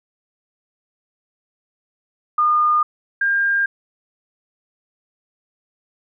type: tone pair in turn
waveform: sine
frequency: 1217 / 1604.5 Hz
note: D#6 / G6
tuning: -39 / +40 cents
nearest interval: perfect fourth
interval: 479 cents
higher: second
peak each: -13 / -15 dBFS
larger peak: first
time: 2.38-2.83 / 3.21-3.66 s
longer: neither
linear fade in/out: 5 ms
effects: none